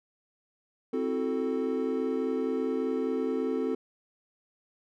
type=chord; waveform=triangle; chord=F# half-diminished seventh; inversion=second; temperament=equal with one note detuned; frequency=261.6 / 325.1 / 370 / 440 Hz; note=C4 / E4 / F#4 / A4; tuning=0 / -24 / 0 / 0 cents; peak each=-29 / -35 / -32 / -29 dBFS; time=0.93-3.75 s; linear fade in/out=5 ms; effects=none